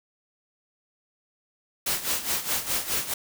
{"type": "noise with tremolo", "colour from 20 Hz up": "white", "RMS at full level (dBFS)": -25, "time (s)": [1.86, 3.14], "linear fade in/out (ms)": 5, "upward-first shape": "sine", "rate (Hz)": 4.8, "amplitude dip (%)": 75, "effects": []}